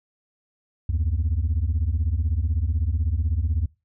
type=beating tone pair; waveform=sine; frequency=71.6 / 87.6 Hz; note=D2 / F2; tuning=-43 / +6 cents; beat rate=16 Hz; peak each=-21 dBFS; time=0.89-3.66 s; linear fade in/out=5 ms; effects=noise-tail reverb RT60 0.3 s tail -25 dB re dry + tanh soft clip ceiling -17 dBFS